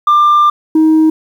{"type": "tone pair in turn", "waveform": "sine", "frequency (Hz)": [1191, 315.5], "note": ["D6", "D#4"], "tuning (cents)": [24, 24], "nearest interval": "octave + major seventh", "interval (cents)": 2300, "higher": "first", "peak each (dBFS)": -3, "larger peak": "neither", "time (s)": [[0.07, 0.5], [0.75, 1.1]], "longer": "first", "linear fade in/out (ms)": 5, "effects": ["tanh soft clip ceiling -4 dBFS", "7-bit"]}